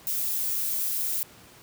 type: noise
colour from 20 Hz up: violet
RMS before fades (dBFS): -28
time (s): 0.07-1.23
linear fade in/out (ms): 0
effects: pink hiss -51 dBFS RMS until 1.62 s + high-pass 80 Hz 12 dB/octave